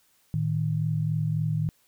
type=tone pair together; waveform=sine; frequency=111.91 / 155.56 Hz; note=A2 / D#3; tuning=+30 / 0 cents; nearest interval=tritone; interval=570 cents; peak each=-28 / -25 dBFS; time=0.34-1.69 s; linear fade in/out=0 ms; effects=white hiss -65 dBFS RMS until 1.87 s